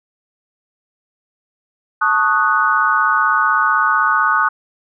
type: chord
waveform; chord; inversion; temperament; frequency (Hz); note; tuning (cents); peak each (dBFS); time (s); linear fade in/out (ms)
sine; D# half-diminished seventh; second; equal; 880 / 1108.7 / 1244.5 / 1480; A5 / C#6 / D#6 / F#6; 0 / 0 / 0 / 0; -21 / -19 / -16 / -16; 2.01-4.49; 10
effects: none